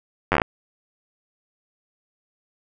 slowing click train, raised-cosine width 0.5 ms, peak -3 dBFS, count 8, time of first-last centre 0.32-0.418 s, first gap 10 ms, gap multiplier 1.11, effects none

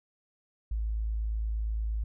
sine tone, 54.3 Hz, A1, 22 cents flat, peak -28 dBFS, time 0.71-2.04 s, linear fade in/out 5 ms, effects none

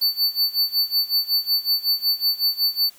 square tone with tremolo, 4500 Hz, C#8, 25 cents sharp, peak -16 dBFS, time 0.01-2.9 s, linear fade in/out 10 ms, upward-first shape sine, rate 5.4 Hz, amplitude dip 90%, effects white hiss -51 dBFS RMS until 2.98 s

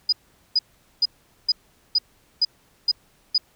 sine tone bursts, 4957 Hz, D#8, 7 cents flat, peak -15 dBFS, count 8, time 0.09-3.38 s, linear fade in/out 5 ms, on 35 ms, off 430 ms, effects pink hiss -60 dBFS RMS until 3.55 s

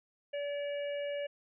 harmonic tone, 574 Hz, D5, 40 cents flat, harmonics 1 / 3 / 4 / 5, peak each -34 / -48 / -49 / -48 dBFS, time 0.33-1.27 s, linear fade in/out 10 ms, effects none

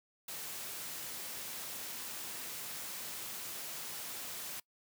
white noise, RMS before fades -43 dBFS, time 0.28-4.6 s, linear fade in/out 5 ms, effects noise-tail reverb RT60 0.1 s tail -23 dB re dry + high-pass 100 Hz 12 dB/octave

